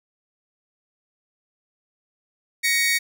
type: tone pair together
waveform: sawtooth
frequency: 1885.5 / 2235 Hz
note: A#6 / C#7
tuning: +19 / +14 cents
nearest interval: minor third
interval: 295 cents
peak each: -19 / -17 dBFS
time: 2.63-2.99 s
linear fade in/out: 20 ms
effects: none